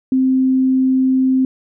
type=tone; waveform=sine; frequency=261 Hz; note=C4; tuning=4 cents flat; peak=-11 dBFS; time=0.12-1.45 s; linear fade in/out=2 ms; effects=none